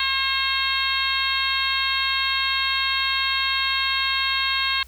harmonic tone, 537 Hz, C5, 45 cents sharp, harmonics 2 / 3 / 4 / 5 / 6 / 7 / 8, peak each -28 / -28 / -28 / -28 / -28 / -28 / -28 dBFS, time 0-4.83 s, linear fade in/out 2 ms, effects added 60 Hz sine -44 dBFS peak until 4.87 s + white hiss -53 dBFS RMS until 4.87 s

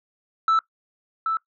sine tone with echo, 1318.5 Hz, E6, in tune, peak -13 dBFS, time 0.48-0.59 s, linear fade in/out 2 ms, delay 780 ms, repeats 1, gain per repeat -7 dB, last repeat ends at 1.37 s, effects noise-tail reverb RT60 0.1 s tail -20 dB re dry + tanh soft clip ceiling -15 dBFS

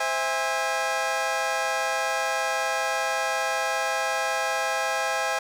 20% pulse chord, C augmented, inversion none, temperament just, 523.3 / 654.1 / 817.6 Hz, C5 / E5 / G#5, 0 / -14 / -27 cents, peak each -26 / -24 / -22 dBFS, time 0-5.39 s, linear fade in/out 5 ms, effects low-pass 9000 Hz 12 dB/octave + 8-bit

